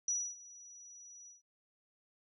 sine tone with ADSR envelope, 5860 Hz, F#8, 18 cents flat, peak -30 dBFS, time 0.08-1.42 s, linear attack 3 ms, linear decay 270 ms, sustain -21 dB, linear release 140 ms, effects none

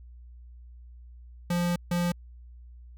square tone bursts at uneven times, 174.61 Hz, F3, in tune, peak -25 dBFS, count 2, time 1.5-1.76 / 1.91-2.12 s, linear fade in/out 5 ms, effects added 60 Hz sine -45 dBFS peak until 2.97 s

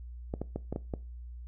clicks, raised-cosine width 2 ms, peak -20 dBFS, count 6, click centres 0.339 / 0.416 / 0.56 / 0.726 / 0.761 / 0.938 s, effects noise-tail reverb RT60 0.3 s tail -20 dB re dry + added 60 Hz sine -41 dBFS peak until 1.47 s

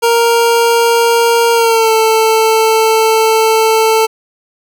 25% pulse tone with pitch glide, 466.2 to 443.4 Hz, A#4 to A4, 0 to +13 cents, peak -4 dBFS, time 0.02-4.07 s, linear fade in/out 20 ms, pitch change -87 cents, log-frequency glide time 1.53-1.92 s, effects none

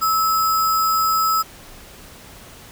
sine tone with sample-and-hold, 1300 Hz, E6, 24 cents flat, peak -15 dBFS, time 0.01-1.43 s, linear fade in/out 20 ms, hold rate 6300 Hz, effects pink hiss -42 dBFS RMS until 2.71 s

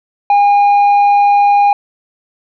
sine tone with tanh clipping, 813 Hz, G#5, 37 cents flat, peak -7 dBFS, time 0.3-1.73 s, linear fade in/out 2 ms, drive 4 dB, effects none

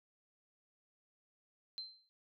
sine tone with exponential decay, 4109 Hz, C8, 32 cents flat, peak -38 dBFS, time 1.78-2.09 s, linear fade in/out 0 ms, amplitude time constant 67 ms, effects none

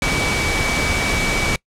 sine tone in noise, 2283 Hz, D7, 50 cents flat, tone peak -22 dBFS, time 0.02-1.56 s, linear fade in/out 2 ms, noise pink, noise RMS -20 dBFS, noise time 0.02-1.56 s, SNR -5 dB, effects noise-tail reverb RT60 0.1 s tail -24 dB re dry + low-pass 8000 Hz 12 dB/octave

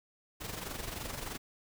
pink noise with amplitude modulation, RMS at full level -38 dBFS, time 0.4-1.38 s, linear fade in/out 20 ms, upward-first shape sine, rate 23.2 Hz, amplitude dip 60%, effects none

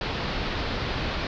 pink low-pass noise, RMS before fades -29 dBFS, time 0.01-1.27 s, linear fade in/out 2 ms, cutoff 4800 Hz, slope 48 dB/octave, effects none

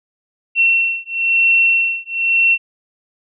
sine beating tone pair, 2713 / 2714 Hz, E7 / E7, +49 / +50 cents, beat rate 1 Hz, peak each -15 dBFS, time 0.55-2.58 s, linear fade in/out 50 ms, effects none

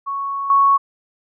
sine tone with level steps, 1108.7 Hz, C#6, in tune, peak -21 / -10 dBFS, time 0.06-0.78 s, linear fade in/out 20 ms, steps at 0.5 s, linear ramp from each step 2 ms, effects none

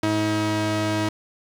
sawtooth tone pair together, 106.62 / 319.2 Hz, G#2 / D#4, +46 / +44 cents, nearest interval octave + perfect fifth, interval 1898 cents, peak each -22 / -18 dBFS, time 0.03-1.09 s, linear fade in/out 5 ms, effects low-pass 7000 Hz 12 dB/octave + 8-bit

